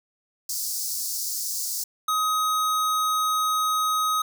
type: high-pass noise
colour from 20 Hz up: pink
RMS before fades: -29 dBFS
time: 0.49-1.84 s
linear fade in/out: 5 ms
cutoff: 4800 Hz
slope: 48 dB/octave
type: tone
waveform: square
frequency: 1260 Hz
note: D#6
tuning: 21 cents sharp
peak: -22 dBFS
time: 2.08-4.22 s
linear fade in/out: 5 ms
effects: none